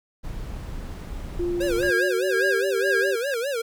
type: noise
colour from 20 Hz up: brown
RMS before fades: -33 dBFS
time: 0.23-1.92 s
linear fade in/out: 20 ms
type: tone with pitch glide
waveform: sine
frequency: 349.2 to 389.7 Hz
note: F4 to G4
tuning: 0 to -10 cents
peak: -23 dBFS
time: 1.39-3.16 s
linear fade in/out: 10 ms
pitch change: +190 cents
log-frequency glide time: 1.7-2.54 s
type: tone with vibrato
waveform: square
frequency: 511 Hz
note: C5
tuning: 41 cents flat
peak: -25 dBFS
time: 1.6-3.62 s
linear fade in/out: 10 ms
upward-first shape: sine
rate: 4.9 Hz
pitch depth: 210 cents each way
type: tone with tremolo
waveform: triangle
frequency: 1625 Hz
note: G#6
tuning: 38 cents flat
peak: -19 dBFS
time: 1.83-3.34 s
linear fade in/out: 0 ms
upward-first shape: sine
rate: 2 Hz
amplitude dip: 90%
effects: none